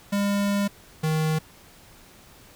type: tone pair in turn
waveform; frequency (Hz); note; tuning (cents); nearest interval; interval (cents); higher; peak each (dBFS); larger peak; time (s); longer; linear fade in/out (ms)
square; 201.6 / 156.83; G3 / D#3; +49 / +14; major third; 435; first; -22; neither; 0.12-0.68 / 1.03-1.39; first; 10
effects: pink hiss -51 dBFS RMS until 2.55 s